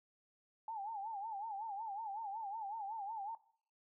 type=tone with vibrato; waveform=sine; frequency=845 Hz; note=G#5; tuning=30 cents sharp; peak=-40 dBFS; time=0.68-3.35 s; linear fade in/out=2 ms; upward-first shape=sine; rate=5.4 Hz; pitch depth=140 cents each way; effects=noise-tail reverb RT60 0.5 s tail -17 dB re dry